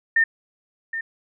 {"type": "tone with echo", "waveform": "sine", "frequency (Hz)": 1814, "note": "A#6", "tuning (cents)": -48, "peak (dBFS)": -14, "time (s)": [0.16, 0.24], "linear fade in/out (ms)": 5, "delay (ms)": 770, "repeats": 1, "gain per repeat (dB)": -11, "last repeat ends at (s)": 1.01, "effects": []}